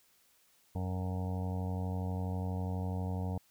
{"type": "harmonic tone", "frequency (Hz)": 92.2, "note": "F#2", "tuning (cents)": -6, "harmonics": [1, 2, 3, 5, 6, 7, 8, 9, 10], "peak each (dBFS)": [-34, -39, -46, -47, -52, -51, -49, -51, -53], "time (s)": [0.75, 3.38], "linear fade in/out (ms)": 5, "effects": ["white hiss -68 dBFS RMS until 3.5 s"]}